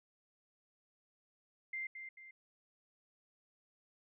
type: tone with echo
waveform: sine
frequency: 2093 Hz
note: C7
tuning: in tune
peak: -38 dBFS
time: 1.73-1.87 s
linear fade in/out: 5 ms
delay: 220 ms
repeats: 2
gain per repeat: -7 dB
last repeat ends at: 2.31 s
effects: none